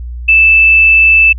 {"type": "tone", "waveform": "sine", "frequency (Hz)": 2637, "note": "E7", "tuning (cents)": 0, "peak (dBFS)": -3, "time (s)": [0.28, 1.33], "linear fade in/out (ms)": 10, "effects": ["added 60 Hz sine -20 dBFS peak until 1.38 s"]}